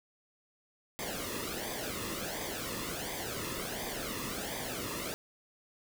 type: noise with flanger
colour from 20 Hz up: pink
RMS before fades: -38 dBFS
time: 0.99-5.14 s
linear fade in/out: 0 ms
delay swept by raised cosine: 0.72 to 1.33 ms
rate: 1.4 Hz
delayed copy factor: -0.7
effects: none